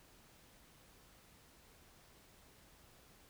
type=silence; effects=pink hiss -64 dBFS RMS until 3.29 s